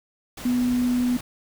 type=tone in noise; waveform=sine; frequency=246.9 Hz; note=B3; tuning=in tune; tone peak=-19 dBFS; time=0.45-1.17 s; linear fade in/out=5 ms; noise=pink; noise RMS=-37 dBFS; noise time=0.37-1.21 s; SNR=+15 dB; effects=none